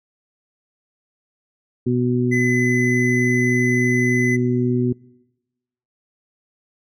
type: harmonic tone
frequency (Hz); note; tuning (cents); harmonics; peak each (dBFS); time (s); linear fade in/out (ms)
123.47; B2; 0; 1 / 2 / 3; -21 / -19 / -22; 1.86-4.93; 10
type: tone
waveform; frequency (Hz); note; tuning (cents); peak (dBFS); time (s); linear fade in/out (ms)
triangle; 2017; B6; +36; -18; 2.31-4.37; 20
effects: noise-tail reverb RT60 1.0 s tail -24 dB re dry